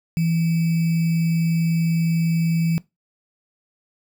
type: tone with sample-and-hold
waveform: sine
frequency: 165.4 Hz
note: E3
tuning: 6 cents sharp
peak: -17 dBFS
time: 0.17-2.78 s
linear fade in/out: 0 ms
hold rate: 2450 Hz
effects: noise-tail reverb RT60 0.2 s tail -20 dB re dry